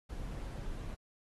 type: noise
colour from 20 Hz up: brown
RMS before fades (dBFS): -41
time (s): 0.09-0.95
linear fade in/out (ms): 10
effects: AAC 32 kbps